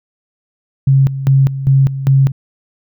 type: tone with tremolo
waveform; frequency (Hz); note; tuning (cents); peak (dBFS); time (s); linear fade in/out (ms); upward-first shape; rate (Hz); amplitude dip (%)
sine; 135.6; C#3; -38; -6; 0.87-2.32; 5; square; 2.5; 75
effects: none